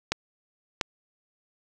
clicks, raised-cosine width 0.2 ms, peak -7 dBFS, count 2, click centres 0.12 / 0.812 s, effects none

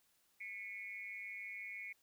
sine tone with amplitude modulation, 2200 Hz, C#7, 14 cents flat, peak -40 dBFS, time 0.4-1.93 s, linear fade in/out 10 ms, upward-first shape sine, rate 206 Hz, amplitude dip 95%, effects white hiss -75 dBFS RMS until 2.02 s

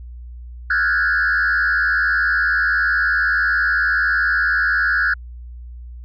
sine tone with frequency modulation, 1556 Hz, G6, 13 cents flat, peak -13 dBFS, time 0.7-5.14 s, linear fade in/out 5 ms, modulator 81.5 Hz, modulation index 1.9, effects tanh soft clip ceiling -12 dBFS + added 60 Hz sine -32 dBFS peak until 6.04 s

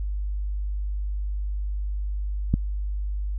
click, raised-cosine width 5 ms, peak -7 dBFS, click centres 2.54 s, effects added 50 Hz sine -25 dBFS peak until 3.38 s

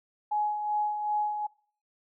sine tone with tremolo, 840 Hz, G#5, 19 cents sharp, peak -24 dBFS, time 0.31-1.47 s, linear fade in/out 10 ms, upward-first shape sine, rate 2.6 Hz, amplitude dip 50%, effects noise-tail reverb RT60 0.5 s tail -23 dB re dry

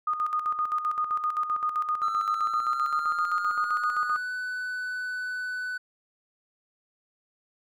sine tone with tremolo, 1231 Hz, D#6, 19 cents flat, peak -23 dBFS, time 0.07-4.17 s, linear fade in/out 5 ms, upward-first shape square, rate 7.7 Hz, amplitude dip 60%
triangle tone with pitch glide, 1333 to 1496.2 Hz, E6 to F#6, +19 to +19 cents, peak -28 dBFS, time 2.02-5.78 s, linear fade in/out 10 ms, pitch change +200 cents, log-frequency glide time 2.38-4.32 s
effects none

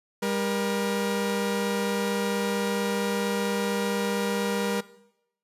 sawtooth tone pair together, 199.9 / 475.4 Hz, G3 / A#4, +34 / +34 cents, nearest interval octave + minor third, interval 1500 cents, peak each -24 dBFS, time 0.22-4.81 s, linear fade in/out 10 ms, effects noise-tail reverb RT60 0.8 s tail -18 dB re dry + resampled to 32000 Hz

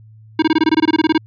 square tone bursts, 316.7 Hz, D#4, 31 cents sharp, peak -10 dBFS, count 15, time 0.39-1.179 s, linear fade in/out 5 ms, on 33 ms, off 21 ms, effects added 109 Hz sine -40 dBFS peak until 1.26 s + resampled to 11025 Hz

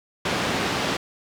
pink band-pass noise, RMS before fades -25 dBFS, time 0.25-0.97 s, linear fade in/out 5 ms, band 150 to 4500 Hz, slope 12 dB/octave, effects none

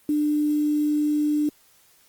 sine tone with quantisation, 298.3 Hz, D4, 27 cents sharp, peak -19 dBFS, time 0.09-1.49 s, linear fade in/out 2 ms, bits 7, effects white hiss -58 dBFS RMS until 2.08 s + Opus 24 kbps

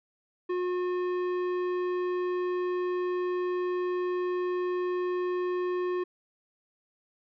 sine tone with tanh clipping, 360 Hz, F#4, 47 cents flat, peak -29 dBFS, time 0.49-6.04 s, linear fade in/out 10 ms, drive 13 dB, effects none

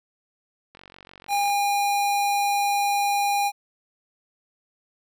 click train, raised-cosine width 0.3 ms, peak -29 dBFS, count 36, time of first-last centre 0.75-1.499 s, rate 46.7 Hz
square tone, 810 Hz, G#5, 43 cents flat, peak -21 dBFS, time 1.28-3.52 s, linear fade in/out 50 ms
effects none

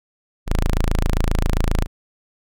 sawtooth tone, 27.5 Hz, A0, in tune, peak -12 dBFS, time 0.46-1.87 s, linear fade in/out 50 ms, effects none

